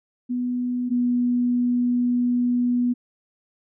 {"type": "tone pair in turn", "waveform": "sine", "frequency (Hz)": [246.9, 244.5], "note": ["B3", "B3"], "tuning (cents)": [0, -17], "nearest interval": "unison", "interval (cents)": 17, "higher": "first", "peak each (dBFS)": [-22, -18], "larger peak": "second", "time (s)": [[0.29, 0.9], [0.9, 2.94]], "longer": "second", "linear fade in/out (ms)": 20, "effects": []}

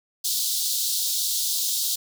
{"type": "high-pass noise", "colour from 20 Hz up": "pink", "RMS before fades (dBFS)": -25, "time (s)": [0.24, 1.96], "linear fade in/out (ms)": 10, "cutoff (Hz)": 3600, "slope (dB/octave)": 48, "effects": []}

